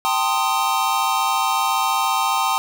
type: chord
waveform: square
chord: A half-diminished seventh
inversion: third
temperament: equal with one note detuned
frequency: 784 / 898.5 / 1046.5 / 1244.5 Hz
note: G5 / A5 / C6 / Eb6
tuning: 0 / +36 / 0 / 0 cents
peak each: -24 dBFS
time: 0.05-2.58 s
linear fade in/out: 0 ms
effects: none